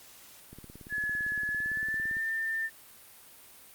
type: click train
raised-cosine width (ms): 3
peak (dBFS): -34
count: 30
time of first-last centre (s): 0.53-2.168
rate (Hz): 17.7
type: tone with pitch glide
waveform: sine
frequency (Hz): 1703 to 1793.9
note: G#6 to A6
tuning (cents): +43 to +33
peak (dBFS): -29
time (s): 0.89-2.7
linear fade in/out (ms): 50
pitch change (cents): +90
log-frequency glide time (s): 1.5-2.17
effects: white hiss -53 dBFS RMS until 3.74 s + Opus 48 kbps